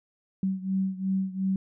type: beating tone pair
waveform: sine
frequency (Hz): 190 / 192.8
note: F#3 / G3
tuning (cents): +46 / -28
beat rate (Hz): 2.8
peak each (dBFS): -27 / -30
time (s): 0.43-1.56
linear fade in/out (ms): 2
effects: none